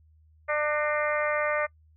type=harmonic tone with a mistuned harmonic; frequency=299.1 Hz; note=D4; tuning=32 cents sharp; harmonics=2 / 3 / 4 / 5 / 6 / 7 / 8; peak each=-27 / -38 / -31 / -34 / -33 / -33 / -41 dBFS; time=0.48-1.67 s; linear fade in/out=20 ms; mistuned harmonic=6; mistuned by=+33 cents; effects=noise-tail reverb RT60 0.1 s tail -24 dB re dry + added 78 Hz sine -56 dBFS peak until 1.96 s